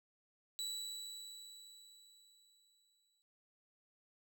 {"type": "tone with exponential decay", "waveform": "30% pulse", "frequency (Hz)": 3941, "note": "B7", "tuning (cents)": -4, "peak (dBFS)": -36, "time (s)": [0.59, 3.22], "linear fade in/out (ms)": 0, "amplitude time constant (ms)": 570, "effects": []}